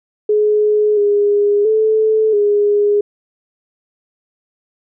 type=tone with pitch steps; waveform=sine; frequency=422.2 / 410 / 436.2 / 412.2 Hz; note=G#4 / G#4 / A4 / G#4; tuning=+29 / -22 / -15 / -13 cents; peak=-10 dBFS; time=0.29-3.01 s; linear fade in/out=5 ms; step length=680 ms; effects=none